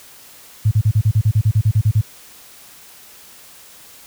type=tone bursts; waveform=sine; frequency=107.3 Hz; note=A2; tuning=43 cents flat; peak=-10 dBFS; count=14; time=0.65-2.014 s; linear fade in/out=10 ms; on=64 ms; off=36 ms; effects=white hiss -43 dBFS RMS until 4.06 s